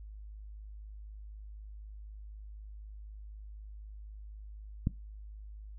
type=click; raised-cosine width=5 ms; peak=-16 dBFS; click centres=4.871 s; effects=noise-tail reverb RT60 0.2 s tail -19 dB re dry + added 52 Hz sine -44 dBFS peak until 5.78 s